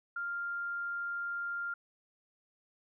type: tone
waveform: sine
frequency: 1396.9 Hz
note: F6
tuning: in tune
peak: -34 dBFS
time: 0.16-1.74 s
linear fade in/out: 5 ms
effects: none